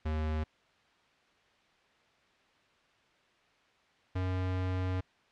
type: tone pair in turn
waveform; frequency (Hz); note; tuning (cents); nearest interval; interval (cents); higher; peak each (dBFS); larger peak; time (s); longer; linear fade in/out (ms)
square; 77.78 / 92.5; D#2 / F#2; 0 / 0; minor third; 300; second; -31 / -31; neither; 0.05-0.44 / 4.15-5.01; second; 10
effects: white hiss -66 dBFS RMS until 5.31 s + low-pass 3000 Hz 12 dB/octave